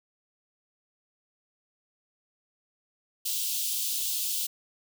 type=high-pass noise; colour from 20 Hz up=white; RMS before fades=-30 dBFS; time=3.25-4.47 s; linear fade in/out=10 ms; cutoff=2900 Hz; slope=48 dB/octave; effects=none